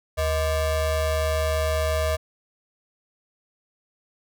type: ring-modulated tone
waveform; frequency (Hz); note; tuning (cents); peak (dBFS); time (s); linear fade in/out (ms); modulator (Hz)
square; 277.2; C#4; 0; -19; 0.17-2.17; 20; 353
effects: none